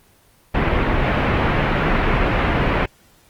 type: low-pass noise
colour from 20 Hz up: pink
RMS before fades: -18 dBFS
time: 0.54-2.86 s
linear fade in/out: 10 ms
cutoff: 2500 Hz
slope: 24 dB/octave
effects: pink hiss -54 dBFS RMS until 3.29 s + Opus 24 kbps